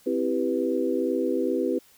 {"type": "chord", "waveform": "sine", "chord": "C major seventh", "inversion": "none", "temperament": "equal", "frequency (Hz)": [261.6, 329.6, 392, 493.9], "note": ["C4", "E4", "G4", "B4"], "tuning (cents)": [0, 0, 0, 0], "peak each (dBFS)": -28, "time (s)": [0.06, 1.79], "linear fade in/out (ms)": 10, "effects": ["white hiss -57 dBFS RMS until 1.97 s"]}